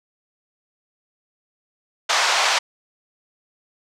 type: band-pass noise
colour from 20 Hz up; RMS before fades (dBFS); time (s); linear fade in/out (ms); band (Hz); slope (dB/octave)
pink; -19; 2.09-2.59; 10; 710 to 6500; 24
effects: none